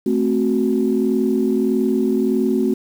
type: chord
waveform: sine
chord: F# diminished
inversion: first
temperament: equal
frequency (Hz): 220 / 261.6 / 370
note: A3 / C4 / F#4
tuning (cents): 0 / 0 / 0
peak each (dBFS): -19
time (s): 0.06-2.74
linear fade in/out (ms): 5
effects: tanh soft clip ceiling -6 dBFS + 7-bit